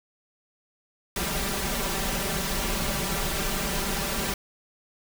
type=noise with comb filter; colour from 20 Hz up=pink; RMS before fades=-28 dBFS; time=1.16-4.34 s; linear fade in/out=2 ms; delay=5.1 ms; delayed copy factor=+0.95; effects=none